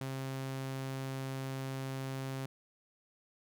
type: tone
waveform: sawtooth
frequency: 133.6 Hz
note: C3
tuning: 36 cents sharp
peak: -33 dBFS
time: 0.01-2.46 s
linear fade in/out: 2 ms
effects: none